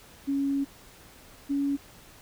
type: tone pair in turn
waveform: sine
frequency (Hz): 277.6 / 280.8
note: C#4 / C#4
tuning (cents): +3 / +22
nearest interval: unison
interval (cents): 19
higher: second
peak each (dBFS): -24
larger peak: neither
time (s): 0.27-0.65 / 1.49-1.77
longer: first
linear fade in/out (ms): 20
effects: pink hiss -52 dBFS RMS until 2.21 s